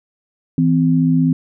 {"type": "tone pair together", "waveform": "sine", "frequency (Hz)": [162.6, 258.3], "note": ["E3", "C4"], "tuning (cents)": [-23, -22], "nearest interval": "minor sixth", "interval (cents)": 801, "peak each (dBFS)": -14, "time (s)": [0.58, 1.33], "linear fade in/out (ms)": 2, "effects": []}